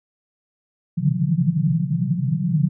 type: band-pass noise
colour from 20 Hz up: white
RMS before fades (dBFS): -20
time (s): 0.97-2.69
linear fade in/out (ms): 10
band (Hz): 130 to 180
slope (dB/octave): 96
effects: none